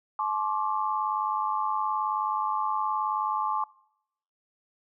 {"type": "tone cluster", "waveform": "sine", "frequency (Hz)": [862, 1064, 1163], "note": ["A5", "C6", "D6"], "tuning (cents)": [-36, 29, -17], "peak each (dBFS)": -30, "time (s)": [0.19, 3.64], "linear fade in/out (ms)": 2, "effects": ["noise-tail reverb RT60 0.8 s tail -24 dB re dry"]}